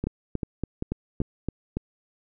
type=two click trains; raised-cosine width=3 ms; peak=-14 / -15 dBFS; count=7 / 4; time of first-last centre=0.07-1.77 / 0.04-1.216 s; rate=3.53 / 2.55 Hz; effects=none